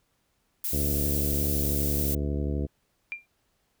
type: noise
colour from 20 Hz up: violet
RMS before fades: -30 dBFS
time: 0.64-2.15 s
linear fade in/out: 5 ms
type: harmonic tone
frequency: 72 Hz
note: D2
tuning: 34 cents flat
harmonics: 1 / 2 / 3 / 4 / 5 / 6 / 7 / 9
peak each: -28 / -33 / -36 / -35 / -38 / -40 / -41 / -46 dBFS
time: 0.72-2.67 s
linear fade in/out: 20 ms
type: tone with exponential decay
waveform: sine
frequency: 2382 Hz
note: D7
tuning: 24 cents sharp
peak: -27 dBFS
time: 3.12-3.26 s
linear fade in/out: 0 ms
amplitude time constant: 29 ms
effects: pink hiss -72 dBFS RMS until 3.8 s